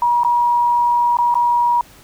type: tone with dropouts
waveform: sine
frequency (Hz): 958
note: A#5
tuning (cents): +47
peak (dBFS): -12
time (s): 0.02-1.81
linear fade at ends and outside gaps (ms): 2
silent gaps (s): 0.235-0.247 / 1.17-1.186 / 1.342-1.353
effects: pink hiss -45 dBFS RMS until 2.03 s